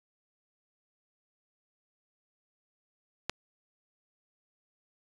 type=click; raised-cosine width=0.2 ms; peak=-12 dBFS; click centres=3.296 s; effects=resampled to 22050 Hz